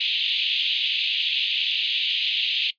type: band-pass noise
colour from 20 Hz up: pink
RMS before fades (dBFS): -24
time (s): 0-2.71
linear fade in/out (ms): 10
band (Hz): 2700 to 3800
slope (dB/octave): 48
effects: noise-tail reverb RT60 0.1 s tail -19 dB re dry + resampled to 11025 Hz